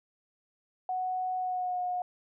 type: tone with pitch glide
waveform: sine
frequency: 740 to 722.7 Hz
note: F#5 to F#5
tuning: 0 to -41 cents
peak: -29 dBFS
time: 0.89-2.02 s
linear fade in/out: 2 ms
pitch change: -41 cents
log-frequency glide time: 1.37-1.81 s
effects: none